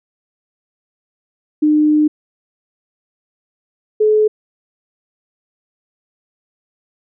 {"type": "tone pair in turn", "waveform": "sine", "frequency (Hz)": [302.8, 428.2], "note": ["D#4", "A4"], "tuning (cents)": [-47, -47], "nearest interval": "tritone", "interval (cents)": 600, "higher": "second", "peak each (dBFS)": -9, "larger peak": "neither", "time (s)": [[1.62, 2.08], [4, 4.28]], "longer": "first", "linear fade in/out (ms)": 10, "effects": []}